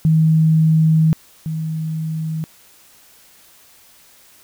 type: tone pair in turn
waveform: sine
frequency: 158.9 / 158.9 Hz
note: D#3 / D#3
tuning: +37 / +37 cents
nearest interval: unison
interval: 0 cents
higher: neither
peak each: -10 / -20 dBFS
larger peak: first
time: 0.05-1.13 / 1.46-2.44 s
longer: first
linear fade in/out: 0 ms
effects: white hiss -49 dBFS RMS until 4.43 s